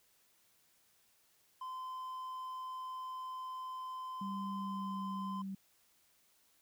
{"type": "tone", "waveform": "triangle", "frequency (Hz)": 1029, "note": "C6", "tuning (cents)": -29, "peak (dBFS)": -39, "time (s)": [1.61, 5.42], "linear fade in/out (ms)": 5}
{"type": "tone with pitch glide", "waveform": "sine", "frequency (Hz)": [196, 193.41], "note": ["G3", "G3"], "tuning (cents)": [0, -23], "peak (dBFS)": -39, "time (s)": [4.21, 5.55], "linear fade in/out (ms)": 5, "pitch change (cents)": -23, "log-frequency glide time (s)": [4.53, 5.03]}
{"effects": ["white hiss -71 dBFS RMS until 6.61 s"]}